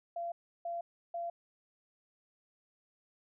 sine tone bursts, 685 Hz, F5, 34 cents flat, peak -35 dBFS, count 3, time 0.16-1.3 s, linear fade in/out 5 ms, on 160 ms, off 330 ms, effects none

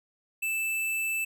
square tone, 2641 Hz, E7, 3 cents sharp, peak -28 dBFS, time 0.42-1.25 s, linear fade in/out 10 ms, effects none

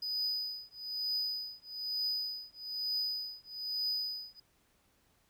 triangle tone with tremolo, 4978 Hz, D#8, in tune, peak -29 dBFS, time 0.02-4.4 s, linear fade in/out 5 ms, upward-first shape triangle, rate 1.1 Hz, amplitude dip 100%, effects pink hiss -71 dBFS RMS until 5.29 s

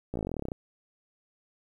slowing click train, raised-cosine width 2 ms, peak -20 dBFS, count 17, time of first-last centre 0.14-0.519 s, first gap 16 ms, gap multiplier 1.05, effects 10-bit

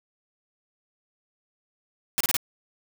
white noise bursts, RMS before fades -24 dBFS, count 4, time 2.18-2.367 s, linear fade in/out 0 ms, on 25 ms, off 29 ms, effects none

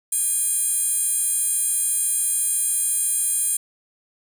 15% pulse tone with high-pass filter, 814 Hz, G#5, 35 cents flat, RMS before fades -22 dBFS, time 0.12-3.57 s, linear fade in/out 5 ms, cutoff 9500 Hz, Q 6.4, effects none

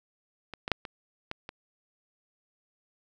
clicks, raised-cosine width 0.3 ms, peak -23 / -17 / -7 / -22 / -18 / -23 dBFS, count 6, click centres 0.537 / 0.679 / 0.717 / 0.852 / 1.314 / 1.491 s, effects none

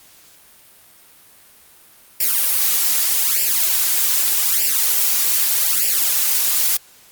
blue noise with flanger, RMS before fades -17 dBFS, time 2.2-6.77 s, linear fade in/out 5 ms, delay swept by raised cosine 0.39 to 4.29 ms, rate 0.82 Hz, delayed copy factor +0.8, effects white hiss -48 dBFS RMS until 7.11 s + Opus 48 kbps

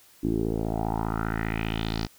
10% pulse tone with low-pass filter sweep, 55 Hz, A1, in tune, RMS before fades -28 dBFS, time 0.23-2.07 s, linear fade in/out 10 ms, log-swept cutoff 300 to 5100 Hz, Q 3.8, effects white hiss -56 dBFS RMS until 2.18 s

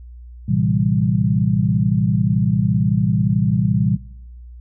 sine chord, A minor seventh, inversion none, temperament equal with one note detuned, 112.83 / 130.81 / 164.81 / 196 Hz, A2 / C3 / E3 / G3, +44 / 0 / 0 / 0 cents, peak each -20 dBFS, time 0.48-3.97 s, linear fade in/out 10 ms, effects noise-tail reverb RT60 1.0 s tail -23 dB re dry + added 60 Hz sine -35 dBFS peak until 4.6 s

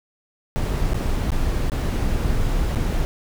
brown noise with dropouts, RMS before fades -21 dBFS, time 0.56-3.05 s, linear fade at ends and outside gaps 0 ms, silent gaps 0.934-0.944 / 1.304-1.318 / 1.698-1.719 / 2.749-2.758 s, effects none

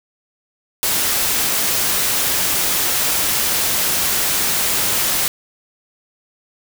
white noise, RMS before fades -18 dBFS, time 0.83-5.28 s, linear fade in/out 0 ms, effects none

